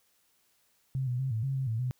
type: tone with pitch steps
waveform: sine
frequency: 132.6 / 123.6 / 133 / 110.8 / 135.5 / 133.1 / 112.1 / 126.4 Hz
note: C3 / B2 / C3 / A2 / C#3 / C3 / A2 / B2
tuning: +23 / +2 / +29 / +13 / -39 / +30 / +33 / +41 cents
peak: -28 dBFS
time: 0.95-1.91 s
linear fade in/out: 0 ms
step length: 120 ms
effects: white hiss -70 dBFS RMS until 1.99 s